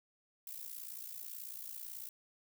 violet noise with amplitude modulation, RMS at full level -43 dBFS, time 0.47-2.09 s, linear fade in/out 2 ms, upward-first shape sine, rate 58.2 Hz, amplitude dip 75%, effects none

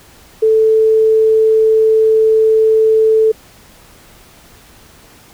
sine tone, 440 Hz, A4, in tune, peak -7 dBFS, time 0.42-3.32 s, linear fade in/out 10 ms, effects pink hiss -43 dBFS RMS until 5.33 s

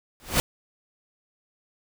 pink noise with exponential growth, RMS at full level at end -17 dBFS, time 0.2-0.4 s, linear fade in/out 0 ms, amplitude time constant 43 ms, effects none

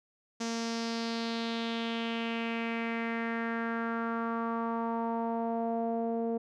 sawtooth tone with low-pass filter sweep, 229.9 Hz, A#3, 24 cents flat, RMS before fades -33 dBFS, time 0.4-6.38 s, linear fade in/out 10 ms, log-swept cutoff 6100 to 550 Hz, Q 3.3, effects none

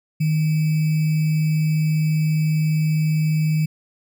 sine tone with sample-and-hold, 155.8 Hz, D#3, 3 cents sharp, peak -16 dBFS, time 0.2-3.66 s, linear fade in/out 10 ms, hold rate 2450 Hz, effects none

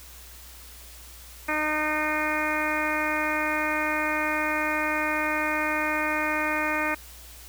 harmonic tone, 305.8 Hz, D#4, 30 cents flat, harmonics 1 / 2 / 3 / 4 / 5 / 6 / 7 / 8, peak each -32 / -32 / -32 / -32 / -32 / -32 / -32 / -32 dBFS, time 1.48-6.95 s, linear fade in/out 10 ms, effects added 60 Hz sine -47 dBFS peak until 7.48 s + white hiss -47 dBFS RMS until 7.48 s

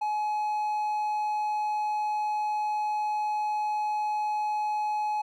triangle tone, 846 Hz, G#5, 32 cents sharp, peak -24 dBFS, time 0.01-5.22 s, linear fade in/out 10 ms, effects none

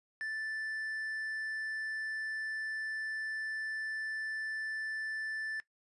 triangle tone, 1760 Hz, A6, in tune, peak -34 dBFS, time 0.21-5.6 s, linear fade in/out 0 ms, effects noise-tail reverb RT60 0.1 s tail -17 dB re dry + resampled to 24000 Hz

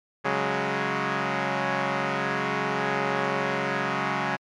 5% pulse chord, C# suspended fourth, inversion none, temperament equal, 138.59 / 185 / 207.7 Hz, C#3 / F#3 / G#3, 0 / 0 / 0 cents, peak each -17 dBFS, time 0.24-4.37 s, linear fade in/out 20 ms, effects low-pass 3000 Hz 12 dB/octave + MP3 96 kbps

